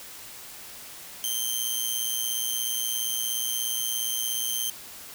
10% pulse tone with amplitude modulation, 3136 Hz, G7, in tune, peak -15 dBFS, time 1.24-4.7 s, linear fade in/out 0 ms, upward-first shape sine, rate 117 Hz, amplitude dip 70%, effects white hiss -43 dBFS RMS until 5.14 s

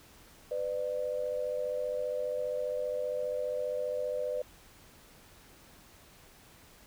sine tone pair together, 502 / 597 Hz, B4 / D5, +28 / +28 cents, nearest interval minor third, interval 300 cents, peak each -33 / -34 dBFS, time 0.51-4.42 s, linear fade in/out 5 ms, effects pink hiss -57 dBFS RMS until 6.86 s

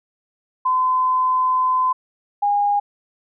sine tone pair in turn, 1022 / 816.6 Hz, C6 / G#5, -41 / -29 cents, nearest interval major third, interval 388 cents, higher first, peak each -15 dBFS, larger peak neither, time 0.65-1.93 / 2.42-2.8 s, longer first, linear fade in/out 10 ms, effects none

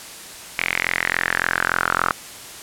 sawtooth tone with band-pass filter sweep, 43.53 Hz, F1, 5 cents flat, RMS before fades -22 dBFS, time 0.58-2.11 s, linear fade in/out 0 ms, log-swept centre 2300 to 1300 Hz, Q 5.8, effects white hiss -37 dBFS RMS until 2.62 s + low-pass 11000 Hz 12 dB/octave

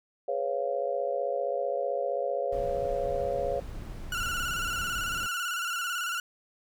sine chord, C# dominant seventh, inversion second, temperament just, 415.8 / 498.9 / 554.4 / 693 Hz, G#4 / B4 / C#5 / E#5, +2 / +17 / 0 / -14 cents, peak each -36 / -33 / -30 / -34 dBFS, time 0.28-3.6 s, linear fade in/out 5 ms
brown noise, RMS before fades -39 dBFS, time 2.52-5.27 s, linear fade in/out 5 ms
30% pulse tone with vibrato, 1415 Hz, F6, 22 cents sharp, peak -27 dBFS, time 4.12-6.2 s, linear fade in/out 2 ms, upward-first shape square, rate 18 Hz, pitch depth 55 cents each way
effects none

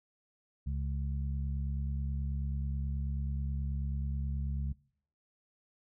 harmonic tone, 69.3 Hz, C#2, in tune, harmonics 1 / 2 / 3, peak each -33 / -38 / -45 dBFS, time 0.66-4.73 s, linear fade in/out 10 ms, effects noise-tail reverb RT60 0.6 s tail -22 dB re dry

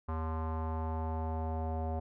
square tone with low-pass filter sweep, 80 Hz, D#2, 49 cents sharp, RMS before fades -35 dBFS, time 0.08-2 s, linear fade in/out 10 ms, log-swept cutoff 1100 to 720 Hz, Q 4, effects none

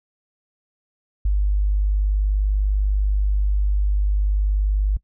sine tone, 50.2 Hz, G1, 42 cents sharp, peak -16 dBFS, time 1.25-4.97 s, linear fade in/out 5 ms, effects noise-tail reverb RT60 0.1 s tail -22 dB re dry

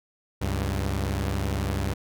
sawtooth tone pair together, 69.34 / 98 Hz, C#2 / G2, +1 / 0 cents, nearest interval tritone, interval 599 cents, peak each -24 dBFS, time 0.41-1.94 s, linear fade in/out 10 ms, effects none

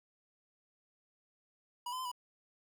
square tone with pitch steps, 972 / 1018 / 1030 / 983 Hz, B5 / C6 / C6 / B5, -28 / -48 / -28 / -8 cents, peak -38 dBFS, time 1.86-2.116 s, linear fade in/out 5 ms, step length 64 ms, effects none

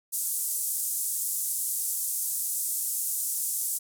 pink band-pass noise, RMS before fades -30 dBFS, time 0.12-3.79 s, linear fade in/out 20 ms, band 8100 to 14000 Hz, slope 24 dB/octave, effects none

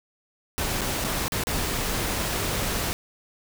pink noise with dropouts, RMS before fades -27 dBFS, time 0.58-2.93 s, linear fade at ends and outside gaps 0 ms, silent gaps 0.81-0.816 / 1.041-1.046 / 1.281-1.321 / 1.437-1.47 s, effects none

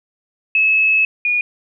sine tone pair in turn, 2590 / 2445 Hz, E7 / D#7, -31 / -31 cents, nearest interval minor second, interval 100 cents, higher first, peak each -11 / -14 dBFS, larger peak first, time 0.55-1.05 / 1.25-1.41 s, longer first, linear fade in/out 2 ms, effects none

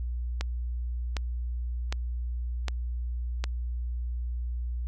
click train, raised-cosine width 0.2 ms, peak -14 dBFS, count 5, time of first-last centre 0.41-3.44 s, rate 1.32 Hz, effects added 60 Hz sine -29 dBFS peak until 4.87 s

